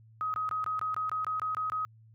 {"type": "tone bursts", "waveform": "sine", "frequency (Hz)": 1263, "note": "D#6", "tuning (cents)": 26, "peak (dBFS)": -29, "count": 11, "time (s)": [0.21, 1.85], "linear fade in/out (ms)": 0, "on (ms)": 130, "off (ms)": 21, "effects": ["added 111 Hz sine -54 dBFS peak until 2.14 s"]}